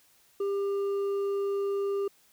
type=tone with hard clipping; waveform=sine; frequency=398.3 Hz; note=G4; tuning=28 cents sharp; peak=-28 dBFS; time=0.4-2.08 s; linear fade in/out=5 ms; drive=4 dB; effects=white hiss -63 dBFS RMS until 2.32 s